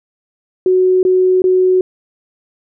sine tone bursts, 370 Hz, F#4, in tune, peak -8 dBFS, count 3, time 0.66-1.81 s, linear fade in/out 2 ms, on 370 ms, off 20 ms, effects none

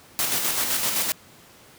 white noise with tremolo, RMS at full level -23 dBFS, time 0.19-1.12 s, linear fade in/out 0 ms, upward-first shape square, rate 7.8 Hz, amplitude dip 35%, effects pink hiss -50 dBFS RMS until 1.78 s + high-pass 100 Hz 12 dB/octave

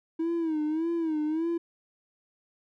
triangle tone with vibrato, 320 Hz, D#4, 49 cents sharp, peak -23 dBFS, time 0.19-1.58 s, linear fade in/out 10 ms, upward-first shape sine, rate 1.7 Hz, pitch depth 100 cents each way, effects tanh soft clip ceiling -20 dBFS

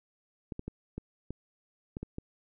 clicks, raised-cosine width 3 ms, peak -24 dBFS, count 8, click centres 0.522 / 0.594 / 0.68 / 0.98 / 1.306 / 1.969 / 2.03 / 2.184 s, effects none

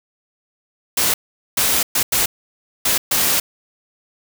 white noise bursts at uneven times, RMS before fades -17 dBFS, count 6, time 0.97-1.14 / 1.57-1.83 / 1.95-2.03 / 2.12-2.26 / 2.85-2.98 / 3.11-3.4 s, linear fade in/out 5 ms, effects none

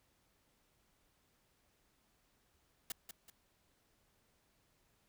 white noise with echo, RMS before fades -41 dBFS, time 2.9-2.92 s, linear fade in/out 2 ms, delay 190 ms, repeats 2, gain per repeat -8 dB, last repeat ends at 3.3 s, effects pink hiss -75 dBFS RMS until 5.08 s

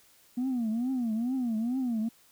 sine tone with vibrato, 239.6 Hz, A#3, 48 cents sharp, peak -25 dBFS, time 0.37-2.09 s, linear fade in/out 10 ms, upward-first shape triangle, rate 2.3 Hz, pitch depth 200 cents each way, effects tanh soft clip ceiling -25 dBFS + white hiss -61 dBFS RMS until 2.31 s

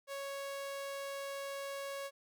sawtooth tone, 554.4 Hz, C#5, in tune, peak -36 dBFS, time 0.07-2.11 s, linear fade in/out 50 ms, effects none

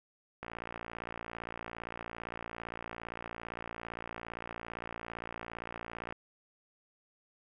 click train, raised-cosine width 0.5 ms, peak -25 dBFS, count 329, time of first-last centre 0.43-6.124 s, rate 57.6 Hz, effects none

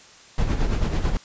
brown noise with tremolo, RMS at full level -19 dBFS, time 0.38-1.17 s, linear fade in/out 2 ms, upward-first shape sine, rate 9.1 Hz, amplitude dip 55%, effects white hiss -48 dBFS RMS until 1.24 s + resampled to 16000 Hz

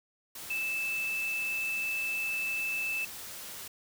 sine tone in noise, 2632 Hz, E7, 3 cents flat, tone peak -30 dBFS, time 0.5-3.05 s, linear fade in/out 5 ms, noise white, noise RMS -43 dBFS, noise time 0.35-3.68 s, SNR +10 dB, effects none

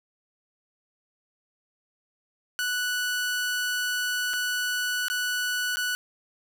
sawtooth tone with dropouts, 1480 Hz, F#6, in tune, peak -22 dBFS, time 2.59-5.95 s, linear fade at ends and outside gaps 0 ms, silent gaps 4.334-4.337 / 5.083-5.1 / 5.758-5.77 s, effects none

